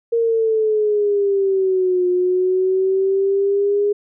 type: exponential two-way sweep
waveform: sine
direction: down then up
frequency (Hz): 466.2 to 358.6 to 411.9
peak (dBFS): -14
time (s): 0.12-3.93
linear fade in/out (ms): 10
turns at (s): 2.07
effects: none